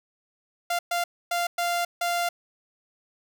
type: tone bursts at uneven times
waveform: sawtooth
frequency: 695 Hz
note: F5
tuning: 9 cents flat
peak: -20 dBFS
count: 5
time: 0.7-0.79 / 0.91-1.04 / 1.31-1.47 / 1.58-1.85 / 2.01-2.29 s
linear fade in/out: 5 ms
effects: none